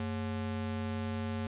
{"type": "ring-modulated tone", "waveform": "square", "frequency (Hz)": 159, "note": "D#3", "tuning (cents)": 38, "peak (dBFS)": -31, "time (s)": [0, 1.47], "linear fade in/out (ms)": 2, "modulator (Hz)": 65.8, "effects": ["resampled to 8000 Hz", "10-bit"]}